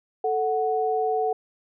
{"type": "tone pair together", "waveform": "sine", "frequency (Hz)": [440, 740], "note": ["A4", "F#5"], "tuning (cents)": [0, 0], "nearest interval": "major sixth", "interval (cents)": 900, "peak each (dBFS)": -24, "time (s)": [0.24, 1.33], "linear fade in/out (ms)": 5, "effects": []}